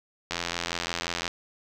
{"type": "click train", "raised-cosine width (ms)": 0.2, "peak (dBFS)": -11, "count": 84, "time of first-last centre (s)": [0.31, 1.278], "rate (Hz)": 85.7, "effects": []}